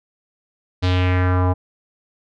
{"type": "tone with low-pass filter sweep", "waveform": "square", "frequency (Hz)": 91.1, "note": "F#2", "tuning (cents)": -26, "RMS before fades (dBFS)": -17, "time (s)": [0.82, 1.54], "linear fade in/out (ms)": 20, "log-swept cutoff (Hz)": [4300, 870], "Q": 2.5, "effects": []}